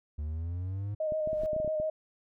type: linear sweep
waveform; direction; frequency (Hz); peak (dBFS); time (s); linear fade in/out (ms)
triangle; up; 72.5 to 104.5; -30; 0.18-0.95; 10
type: tone with vibrato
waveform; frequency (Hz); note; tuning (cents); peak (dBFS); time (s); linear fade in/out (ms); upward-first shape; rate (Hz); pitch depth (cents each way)
sine; 620; D#5; -6; -28; 1-1.9; 5; square; 7.3; 20
type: noise with exponential growth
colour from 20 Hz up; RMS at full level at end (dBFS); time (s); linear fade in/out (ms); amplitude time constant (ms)
brown; -42; 1.11-1.46; 0; 76
type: clicks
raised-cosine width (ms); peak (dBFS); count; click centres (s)
3; -28; 10; 1.122 / 1.274 / 1.331 / 1.435 / 1.532 / 1.564 / 1.601 / 1.647 / 1.677 / 1.8
effects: none